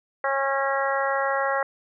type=harmonic tone; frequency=273.3 Hz; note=C#4; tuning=24 cents flat; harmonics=2 / 3 / 4 / 5 / 6 / 7; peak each=-26 / -28 / -29 / -30 / -31 / -31 dBFS; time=0.24-1.63 s; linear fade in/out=2 ms; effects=none